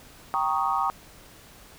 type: chord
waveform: sine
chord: Eb dominant seventh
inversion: first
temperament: equal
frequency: 784 / 932.3 / 1108.7 / 1244.5 Hz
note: G5 / Bb5 / Db6 / Eb6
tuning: 0 / 0 / 0 / 0 cents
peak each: -28 dBFS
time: 0.34-0.9 s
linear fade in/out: 0 ms
effects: pink hiss -50 dBFS RMS until 1.78 s